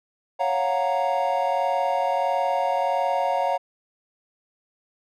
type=chord; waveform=triangle; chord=Gb major seventh; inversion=second; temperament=equal; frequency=554.4 / 698.5 / 740 / 932.3 Hz; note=Db5 / F5 / Gb5 / Bb5; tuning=0 / 0 / 0 / 0 cents; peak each=-24 dBFS; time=0.39-3.58 s; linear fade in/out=20 ms; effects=tanh soft clip ceiling -9 dBFS